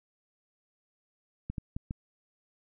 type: clicks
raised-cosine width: 5 ms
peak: -22 dBFS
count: 4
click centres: 1.5 / 1.582 / 1.765 / 1.909 s
effects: none